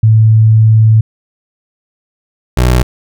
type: tone pair in turn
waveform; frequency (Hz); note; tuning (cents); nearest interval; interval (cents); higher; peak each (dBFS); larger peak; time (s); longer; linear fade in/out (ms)
sine / 25% pulse; 110.2 / 61.85; A2 / B1; +3 / +3; minor seventh; 1000; first; -3; neither; 0.03-1.01 / 2.57-2.83; first; 5
effects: none